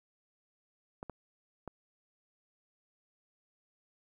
clicks, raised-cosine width 1 ms, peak -27 dBFS, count 3, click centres 1.029 / 1.097 / 1.677 s, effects 11-bit

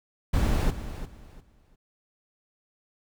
brown noise with echo, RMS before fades -23 dBFS, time 0.33-0.71 s, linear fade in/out 10 ms, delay 350 ms, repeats 3, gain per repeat -12 dB, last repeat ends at 1.76 s, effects none

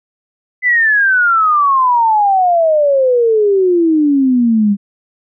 sine exponential sweep, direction down, 2028 to 197.3 Hz, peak -8 dBFS, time 0.62-4.77 s, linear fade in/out 50 ms, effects none

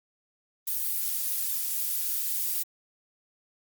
violet noise, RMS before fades -29 dBFS, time 0.67-2.63 s, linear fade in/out 5 ms, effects Opus 32 kbps

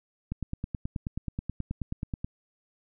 click train, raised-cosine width 5 ms, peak -19 dBFS, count 19, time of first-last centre 0.32-2.245 s, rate 9.35 Hz, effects none

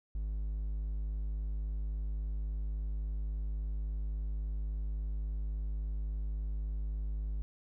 triangle tone, 51.8 Hz, G#1, 4 cents flat, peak -31 dBFS, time 0.15-7.42 s, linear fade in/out 0 ms, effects none

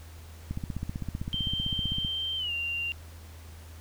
click train, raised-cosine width 5 ms, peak -20 dBFS, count 25, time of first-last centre 0.51-2.048 s, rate 15.6 Hz
sine tone with pitch glide, 3136 to 2778 Hz, G7 to F7, 0 to -10 cents, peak -29 dBFS, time 1.33-2.92 s, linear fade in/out 0 ms, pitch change -210 cents, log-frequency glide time 2.37-2.52 s
effects added 81 Hz sine -44 dBFS peak until 3.8 s + pink hiss -53 dBFS RMS until 3.8 s

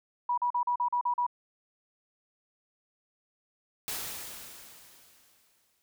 sine tone bursts, 972 Hz, B5, 28 cents flat, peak -25 dBFS, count 8, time 0.29-1.266 s, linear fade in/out 5 ms, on 87 ms, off 40 ms
white noise with exponential decay, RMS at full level -34 dBFS, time 3.88-5.82 s, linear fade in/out 0 ms, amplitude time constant 420 ms
effects none

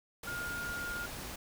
sine tone in noise, 1417 Hz, F6, 25 cents sharp, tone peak -37 dBFS, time 0.27-1.06 s, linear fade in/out 5 ms, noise pink, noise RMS -43 dBFS, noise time 0.23-1.36 s, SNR +3 dB, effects none

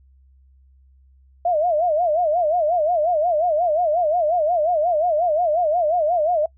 sine tone with vibrato, 656 Hz, E5, 9 cents flat, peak -16 dBFS, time 1.45-6.46 s, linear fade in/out 5 ms, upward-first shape sine, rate 5.6 Hz, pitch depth 170 cents each way, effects noise-tail reverb RT60 0.1 s tail -24 dB re dry + added 66 Hz sine -50 dBFS peak until 6.57 s

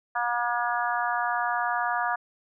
harmonic tone, 239.7 Hz, A#3, 48 cents sharp, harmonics 3 / 4 / 5 / 6 / 7, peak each -29 / -30 / -31 / -32 / -32 dBFS, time 0.15-2.16 s, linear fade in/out 10 ms, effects none

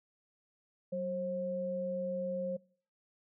sine tone pair together, 187.63 / 535 Hz, F#3 / C5, +24 / +38 cents, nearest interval octave + tritone, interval 1814 cents, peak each -39 / -34 dBFS, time 0.92-2.57 s, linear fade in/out 10 ms, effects noise-tail reverb RT60 0.5 s tail -24 dB re dry

